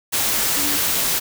sine tone in noise, 289.2 Hz, D4, 27 cents flat, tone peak -28 dBFS, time 0.56-0.78 s, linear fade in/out 20 ms, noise white, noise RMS -20 dBFS, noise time 0.12-1.2 s, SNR -11 dB, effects none

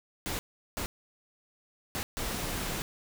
pink noise bursts at uneven times, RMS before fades -34 dBFS, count 4, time 0.26-0.39 / 0.77-0.86 / 1.95-2.03 / 2.17-2.82 s, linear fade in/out 0 ms, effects none

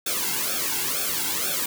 white noise with flanger, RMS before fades -26 dBFS, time 0.06-1.66 s, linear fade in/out 5 ms, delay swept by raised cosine 1 to 1.69 ms, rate 2.1 Hz, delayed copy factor -0.95, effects none

